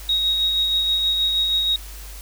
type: tone with tremolo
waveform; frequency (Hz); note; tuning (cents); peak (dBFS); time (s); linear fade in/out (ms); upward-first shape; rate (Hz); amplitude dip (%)
sine; 3778; A#7; +22; -16; 0.09-1.76; 2; sine; 6.3; 30
effects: added 50 Hz sine -35 dBFS peak until 2.21 s + white hiss -41 dBFS RMS until 2.21 s